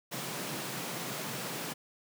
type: high-pass noise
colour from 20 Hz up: pink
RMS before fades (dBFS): -38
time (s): 0.11-1.74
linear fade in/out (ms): 20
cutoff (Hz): 120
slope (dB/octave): 96
effects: none